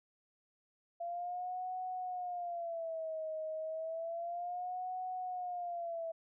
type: tone with vibrato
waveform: sine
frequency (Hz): 682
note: F5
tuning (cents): -41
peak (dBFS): -37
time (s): 1-6.12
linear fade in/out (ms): 10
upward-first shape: sine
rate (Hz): 0.31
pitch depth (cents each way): 140
effects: none